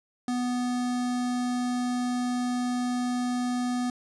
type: tone with notch filter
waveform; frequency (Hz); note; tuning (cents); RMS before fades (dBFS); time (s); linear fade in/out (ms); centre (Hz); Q
square; 246.9; B3; 0; -28; 0.28-3.9; 2; 2500; 1.7
effects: resampled to 22050 Hz